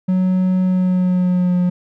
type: tone with pitch glide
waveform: triangle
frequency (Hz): 185 to 178.9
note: F#3 to F3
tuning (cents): 0 to +42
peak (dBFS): -11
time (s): 0.08-1.7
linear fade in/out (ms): 10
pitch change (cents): -58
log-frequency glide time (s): 0.63-1.57
effects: none